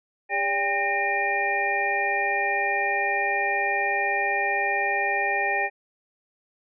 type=tone cluster; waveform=sine; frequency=402.5 / 577 / 797 / 1839 / 2399 Hz; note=G4 / D5 / G5 / A#6 / D7; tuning=+46 / -31 / +28 / -24 / +36 cents; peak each=-33 / -33 / -26 / -26 / -28 dBFS; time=0.29-5.7 s; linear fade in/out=50 ms; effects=none